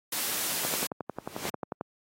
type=noise; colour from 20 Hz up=white; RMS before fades=-31 dBFS; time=0.12-0.87 s; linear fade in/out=5 ms
type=click train; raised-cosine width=1 ms; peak=-18 dBFS; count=14; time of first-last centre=0.65-1.811 s; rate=11.2 Hz
type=noise with exponential growth; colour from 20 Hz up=pink; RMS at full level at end=-30 dBFS; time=1.09-1.5 s; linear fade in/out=5 ms; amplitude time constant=88 ms
effects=high-pass 150 Hz 12 dB/octave + AAC 48 kbps